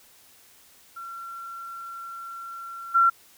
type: tone with level steps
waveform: sine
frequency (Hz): 1363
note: F6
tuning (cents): -43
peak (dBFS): -35 / -15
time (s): 0.96-3.1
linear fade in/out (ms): 10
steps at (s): 2.94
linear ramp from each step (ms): 20
effects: white hiss -55 dBFS RMS until 3.37 s